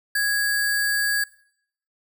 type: tone with sample-and-hold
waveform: sine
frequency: 1661.2 Hz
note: G#6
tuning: in tune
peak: -19 dBFS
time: 0.15-1.24 s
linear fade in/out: 5 ms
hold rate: 6300 Hz
effects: noise-tail reverb RT60 0.7 s tail -22 dB re dry